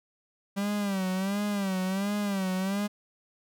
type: tone with vibrato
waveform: 45% pulse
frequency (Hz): 196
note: G3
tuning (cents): 0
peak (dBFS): -27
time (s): 0.56-2.88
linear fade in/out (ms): 20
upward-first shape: sine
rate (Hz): 1.4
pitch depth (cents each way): 96
effects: none